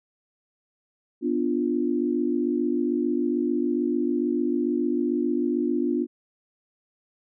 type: chord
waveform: sine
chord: B diminished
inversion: none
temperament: equal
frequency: 246.9 / 293.7 / 349.2 Hz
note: B3 / D4 / F4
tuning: 0 / 0 / 0 cents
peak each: -26 dBFS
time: 1.21-6.07 s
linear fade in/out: 50 ms
effects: none